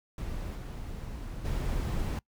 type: noise with level steps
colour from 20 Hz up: brown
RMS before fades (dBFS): -36 / -39 / -31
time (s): 0.18-2.19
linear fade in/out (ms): 2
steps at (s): 0.54 / 1.44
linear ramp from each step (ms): 20
effects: noise-tail reverb RT60 0.1 s tail -24 dB re dry